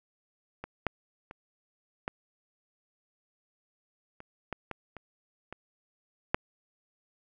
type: clicks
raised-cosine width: 0.5 ms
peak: -23 / -12 / -28 / -17 / -30 / -19 / -21 / -28 / -25 / -8 dBFS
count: 10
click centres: 0.64 / 0.867 / 1.311 / 2.079 / 4.204 / 4.527 / 4.713 / 4.967 / 5.526 / 6.345 s
effects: none